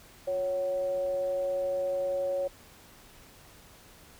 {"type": "tone with frequency modulation", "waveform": "sine", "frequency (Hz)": 554.4, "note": "C#5", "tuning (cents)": 0, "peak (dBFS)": -27, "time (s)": [0.27, 2.48], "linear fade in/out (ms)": 10, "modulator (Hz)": 198, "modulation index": 0.29, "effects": ["pink hiss -54 dBFS RMS until 4.19 s"]}